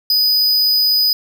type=tone; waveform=square; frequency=4978 Hz; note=D#8; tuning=in tune; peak=-12 dBFS; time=0.1-1.13 s; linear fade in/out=2 ms; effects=none